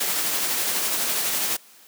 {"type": "noise with tremolo", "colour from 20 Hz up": "white", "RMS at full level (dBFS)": -23, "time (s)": [0, 1.57], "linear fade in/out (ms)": 10, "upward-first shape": "triangle", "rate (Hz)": 12, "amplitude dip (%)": 30, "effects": ["white hiss -51 dBFS RMS until 1.87 s", "high-pass 200 Hz 12 dB/octave"]}